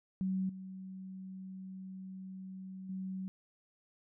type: tone with level steps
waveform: sine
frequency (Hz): 188.8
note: F#3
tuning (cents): +35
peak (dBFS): -31 / -43 / -37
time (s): 0.21-3.28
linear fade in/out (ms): 0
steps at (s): 0.49 / 2.89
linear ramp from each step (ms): 5
effects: none